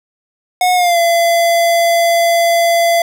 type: tone with pitch glide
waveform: square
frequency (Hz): 728 to 679.2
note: F#5 to F5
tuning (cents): -28 to -48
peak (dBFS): -10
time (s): 0.61-3.02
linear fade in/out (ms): 2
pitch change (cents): -120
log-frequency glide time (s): 0.75-0.98
effects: none